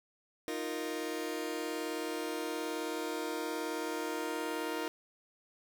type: chord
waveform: sawtooth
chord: Eb suspended second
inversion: none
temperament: just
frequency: 311.1 / 350 / 466.7 Hz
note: Eb4 / F4 / Bb4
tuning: 0 / +4 / +2 cents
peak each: -35 / -36 / -35 dBFS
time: 0.48-4.88 s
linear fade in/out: 0 ms
effects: none